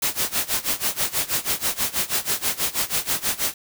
white noise with tremolo, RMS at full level -21 dBFS, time 0.02-3.54 s, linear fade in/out 5 ms, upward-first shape sine, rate 6.2 Hz, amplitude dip 90%, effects none

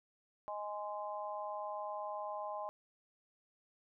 harmonic tone, 207.7 Hz, G#3, in tune, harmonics 3 / 4 / 5, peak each -43 / -43 / -44 dBFS, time 0.48-2.69 s, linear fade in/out 0 ms, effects none

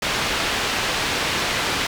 white low-pass noise, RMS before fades -23 dBFS, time 0.02-1.87 s, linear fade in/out 5 ms, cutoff 3500 Hz, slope 12 dB/octave, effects none

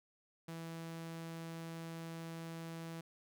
sawtooth tone, 164.81 Hz, E3, in tune, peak -40 dBFS, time 0.48-3.01 s, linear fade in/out 5 ms, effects none

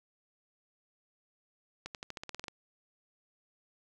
accelerating click train, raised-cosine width 0.2 ms, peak -23 dBFS, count 11, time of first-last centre 1.86-2.482 s, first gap 88 ms, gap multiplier 0.92, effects none

